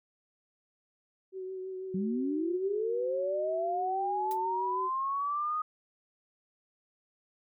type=tone with vibrato; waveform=sine; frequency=375.8 Hz; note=F#4; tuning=27 cents sharp; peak=-36 dBFS; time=1.32-4.9 s; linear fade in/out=50 ms; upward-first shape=triangle; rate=6.1 Hz; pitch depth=26 cents each way
type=linear sweep; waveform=sine; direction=up; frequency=181 to 1250 Hz; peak=-29 dBFS; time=1.94-5.62 s; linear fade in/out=5 ms
type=noise with exponential decay; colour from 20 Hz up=blue; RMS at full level=-39 dBFS; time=4.31-4.39 s; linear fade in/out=1 ms; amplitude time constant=16 ms
effects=none